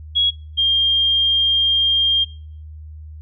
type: tone pair in turn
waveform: sine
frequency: 3322 / 3207 Hz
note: G#7 / G7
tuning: 0 / +39 cents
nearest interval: minor second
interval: 61 cents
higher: first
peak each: -13 dBFS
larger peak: neither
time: 0.15-0.31 / 0.57-2.25 s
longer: second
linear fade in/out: 20 ms
effects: noise-tail reverb RT60 0.6 s tail -26 dB re dry + added 77 Hz sine -33 dBFS peak until 3.21 s